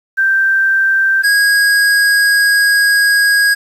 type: tone pair in turn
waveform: sine / square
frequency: 1568 / 1644.3 Hz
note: G6 / G#6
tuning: 0 / -18 cents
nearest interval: minor second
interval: 82 cents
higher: second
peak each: -9 dBFS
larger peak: neither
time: 0.17-1.23 / 1.23-3.55 s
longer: second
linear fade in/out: 20 ms
effects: low-pass 12000 Hz 12 dB/octave + 7-bit